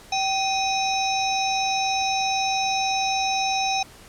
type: harmonic tone with a mistuned harmonic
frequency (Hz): 771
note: G5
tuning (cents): -29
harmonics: 1 / 3 / 5 / 7 / 8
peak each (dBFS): -23 / -28 / -30 / -31 / -32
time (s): 0.12-3.83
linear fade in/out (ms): 5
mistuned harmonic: 3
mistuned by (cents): +130
effects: pink hiss -47 dBFS RMS until 4.08 s + low-pass 12000 Hz 12 dB/octave